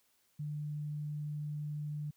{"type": "tone", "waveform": "sine", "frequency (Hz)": 149, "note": "D3", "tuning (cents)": 25, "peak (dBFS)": -36, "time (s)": [0.39, 2.11], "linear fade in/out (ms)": 10, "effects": ["white hiss -73 dBFS RMS until 2.16 s"]}